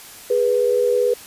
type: tone pair together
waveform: sine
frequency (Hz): 413.1 / 491.3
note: G#4 / B4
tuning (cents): -9 / -9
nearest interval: minor third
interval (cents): 300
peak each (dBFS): -20 / -16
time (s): 0.3-1.14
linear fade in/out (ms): 5
effects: white hiss -40 dBFS RMS until 1.26 s + resampled to 32000 Hz